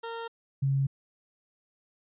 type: tone pair in turn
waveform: 20% pulse / sine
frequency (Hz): 460 / 136.76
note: A#4 / C#3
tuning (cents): -23 / -23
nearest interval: octave + major sixth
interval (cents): 2100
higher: first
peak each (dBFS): -30 / -23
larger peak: second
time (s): 0.03-0.28 / 0.62-0.87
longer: neither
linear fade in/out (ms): 10
effects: resampled to 8000 Hz